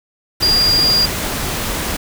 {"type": "tone in noise", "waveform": "sine", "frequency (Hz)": 4809, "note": "D8", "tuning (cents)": 40, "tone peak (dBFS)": -11, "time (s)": [0.42, 1.06], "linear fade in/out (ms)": 10, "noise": "pink", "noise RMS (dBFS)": -21, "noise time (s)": [0.4, 1.97], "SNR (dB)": 7, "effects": []}